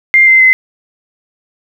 sine tone with pitch steps, 2100 / 2075 / 2050 Hz, C7 / C7 / C7, +6 / -15 / -36 cents, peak -3 dBFS, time 0.14-0.53 s, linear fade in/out 0 ms, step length 130 ms, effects 7-bit

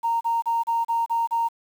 sine tone bursts, 925 Hz, A#5, 14 cents flat, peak -19 dBFS, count 7, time 0.03-1.488 s, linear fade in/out 20 ms, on 180 ms, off 33 ms, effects tanh soft clip ceiling -15 dBFS + 8-bit

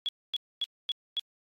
sine tone bursts, 3363 Hz, G#7, 21 cents sharp, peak -27 dBFS, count 5, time 0.06-1.195 s, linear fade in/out 0 ms, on 27 ms, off 250 ms, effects AAC 48 kbps

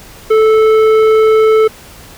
sine tone with tanh clipping, 437.7 Hz, A4, 9 cents flat, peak -7 dBFS, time 0.3-1.68 s, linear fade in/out 10 ms, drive 11 dB, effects pink hiss -36 dBFS RMS until 2.17 s

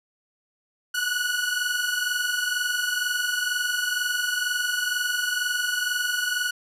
sawtooth tone pair together, 1457.9 / 1480 Hz, F#6 / F#6, -26 / 0 cents, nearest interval unison, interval 26 cents, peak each -23 dBFS, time 0.94-6.51 s, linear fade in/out 10 ms, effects resampled to 32000 Hz + 9-bit

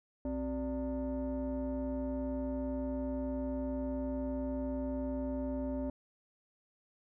sine tone with frequency modulation, 262.8 Hz, C4, 8 cents sharp, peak -32 dBFS, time 0.25-5.9 s, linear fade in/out 2 ms, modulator 323 Hz, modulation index 1, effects tanh soft clip ceiling -29 dBFS

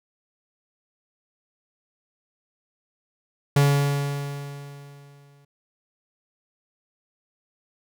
45% pulse tone with exponential decay, 141.9 Hz, C#3, 41 cents sharp, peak -14 dBFS, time 3.56-5.45 s, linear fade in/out 5 ms, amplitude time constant 410 ms, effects none

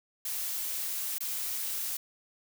blue noise with dropouts, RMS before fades -34 dBFS, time 0.25-1.97 s, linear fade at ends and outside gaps 5 ms, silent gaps 1.184-1.205 s, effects none

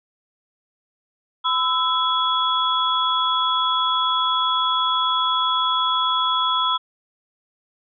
sine tone cluster, 1009 / 1317 / 3365 Hz, B5 / E6 / G#7, +37 / -2 / +22 cents, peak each -22 dBFS, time 1.44-6.78 s, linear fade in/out 20 ms, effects none

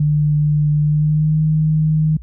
sine tone with pitch glide, 149.5 to 155.67 Hz, D3 to D#3, +31 to +1 cents, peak -12 dBFS, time 0-2.17 s, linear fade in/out 5 ms, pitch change +70 cents, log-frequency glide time 0.82-1.38 s, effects added 60 Hz sine -32 dBFS peak until 2.22 s

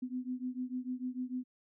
sine beating tone pair, 249.8 / 256.5 Hz, B3 / C4, +20 / -34 cents, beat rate 6.7 Hz, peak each -38 / -39 dBFS, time 0.02-1.44 s, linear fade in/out 10 ms, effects none

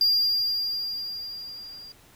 triangle tone with level ramp, 4796 Hz, D8, 36 cents sharp, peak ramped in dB -16 to -40 dBFS, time 0.01-1.92 s, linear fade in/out 2 ms, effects pink hiss -55 dBFS RMS until 2.15 s

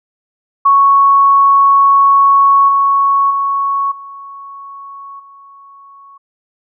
sine tone with level steps, 1108.7 Hz, C#6, in tune, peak -5 / -8 / -12 / -28 / -36 dBFS, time 0.65-6.18 s, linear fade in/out 10 ms, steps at 2.68 / 3.3 / 3.91 / 5.19 s, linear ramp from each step 10 ms, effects none

